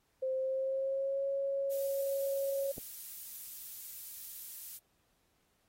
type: tone with pitch glide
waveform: sine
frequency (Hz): 523 to 550.6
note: C5 to C#5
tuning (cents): -1 to -12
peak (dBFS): -31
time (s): 0.22-2.72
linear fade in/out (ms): 10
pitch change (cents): +89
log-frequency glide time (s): 0.34-1.25
type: noise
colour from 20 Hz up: violet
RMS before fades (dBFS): -44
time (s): 1.7-4.79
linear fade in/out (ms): 20
type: click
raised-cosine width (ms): 2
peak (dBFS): -31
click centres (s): 2.781
effects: pink hiss -75 dBFS RMS until 5.68 s + AAC 48 kbps